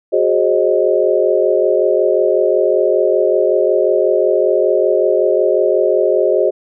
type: chord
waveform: sine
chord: Ab dominant seventh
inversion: third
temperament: equal with one note detuned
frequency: 370 / 415.3 / 536.4 / 622.3 Hz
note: Gb4 / Ab4 / C5 / Eb5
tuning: 0 / 0 / +43 / 0 cents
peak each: -16 dBFS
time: 0.12-6.51 s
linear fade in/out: 20 ms
effects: none

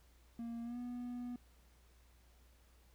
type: tone with pitch glide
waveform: triangle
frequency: 233.1 to 244.3 Hz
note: A#3 to B3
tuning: 0 to -19 cents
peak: -39 dBFS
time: 0.39-1.36 s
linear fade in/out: 2 ms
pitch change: +81 cents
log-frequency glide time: 0.63-0.78 s
effects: added 60 Hz sine -64 dBFS peak until 2.94 s + pink hiss -71 dBFS RMS until 2.94 s

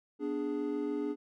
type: chord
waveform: triangle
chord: G# diminished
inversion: first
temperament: equal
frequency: 246.9 / 293.7 / 415.3 Hz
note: B3 / D4 / G#4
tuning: 0 / 0 / 0 cents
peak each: -38 / -32 / -34 dBFS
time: 0.19-1.16 s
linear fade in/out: 50 ms
effects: none

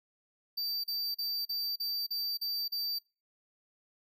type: tone bursts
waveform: square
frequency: 4649 Hz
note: D8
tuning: 18 cents flat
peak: -32 dBFS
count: 8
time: 0.57-2.989 s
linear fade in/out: 10 ms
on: 270 ms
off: 37 ms
effects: noise-tail reverb RT60 0.3 s tail -25 dB re dry

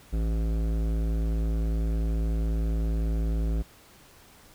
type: tone with hard clipping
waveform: sine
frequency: 55 Hz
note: A1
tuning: in tune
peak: -26 dBFS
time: 0.12-3.63 s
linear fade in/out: 20 ms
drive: 15 dB
effects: pink hiss -54 dBFS RMS until 4.54 s

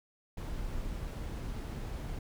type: noise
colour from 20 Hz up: brown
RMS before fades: -38 dBFS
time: 0.37-2.19 s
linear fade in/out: 5 ms
effects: none

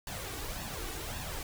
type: noise with flanger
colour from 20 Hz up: pink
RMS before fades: -39 dBFS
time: 0.07-1.43 s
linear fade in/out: 2 ms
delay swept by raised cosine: 1.1 to 2.7 ms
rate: 1.8 Hz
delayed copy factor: +0.6
effects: none

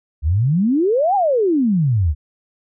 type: exponential two-way sweep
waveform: sine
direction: up then down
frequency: 68.7 to 830.6 to 68.7 Hz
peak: -13 dBFS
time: 0.22-2.15 s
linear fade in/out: 50 ms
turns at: 1.15 s
effects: none

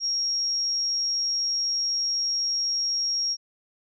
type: tone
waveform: sine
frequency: 5588 Hz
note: F8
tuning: in tune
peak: -23 dBFS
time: 0-3.37 s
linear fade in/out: 50 ms
effects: none

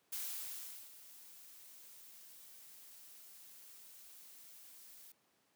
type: noise with ADSR envelope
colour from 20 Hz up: blue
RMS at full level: -41 dBFS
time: 0.12-5.12 s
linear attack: 8 ms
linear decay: 770 ms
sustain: -16 dB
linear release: 4 ms
effects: pink hiss -75 dBFS RMS until 5.55 s + high-pass 200 Hz 12 dB/octave

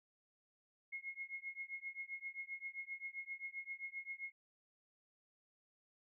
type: tone with tremolo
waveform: sine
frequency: 2160 Hz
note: C#7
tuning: 45 cents flat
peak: -40 dBFS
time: 0.92-4.32 s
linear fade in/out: 10 ms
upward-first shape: triangle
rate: 7.6 Hz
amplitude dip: 100%
effects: none

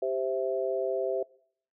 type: chord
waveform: sine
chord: C major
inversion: second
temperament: equal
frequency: 392 / 523.3 / 659.3 Hz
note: G4 / C5 / E5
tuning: 0 / 0 / 0 cents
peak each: -31 dBFS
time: 0.02-1.23 s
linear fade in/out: 5 ms
effects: noise-tail reverb RT60 0.6 s tail -23 dB re dry

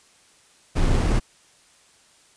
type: noise with sample-and-hold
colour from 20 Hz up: brown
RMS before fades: -19 dBFS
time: 0.75-1.2 s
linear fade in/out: 20 ms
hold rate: 7350 Hz
effects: white hiss -56 dBFS RMS until 2.36 s + resampled to 22050 Hz

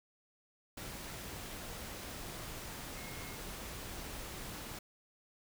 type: tone in noise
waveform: sine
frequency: 2154 Hz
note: C7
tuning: 50 cents sharp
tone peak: -53 dBFS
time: 2.97-3.36 s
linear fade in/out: 5 ms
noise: pink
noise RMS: -45 dBFS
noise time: 0.77-4.79 s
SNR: -11 dB
effects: none

